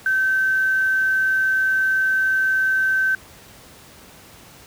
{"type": "tone with quantisation", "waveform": "sine", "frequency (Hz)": 1543, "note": "G6", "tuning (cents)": -28, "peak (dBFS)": -16, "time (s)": [0.06, 3.15], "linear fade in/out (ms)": 2, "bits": 7, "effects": ["pink hiss -45 dBFS RMS until 4.66 s", "high-pass 60 Hz 12 dB/octave"]}